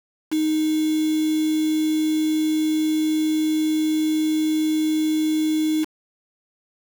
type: tone with quantisation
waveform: sine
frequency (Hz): 311.1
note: D#4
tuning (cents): 0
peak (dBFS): -18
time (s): 0.31-5.85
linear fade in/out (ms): 20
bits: 5
effects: none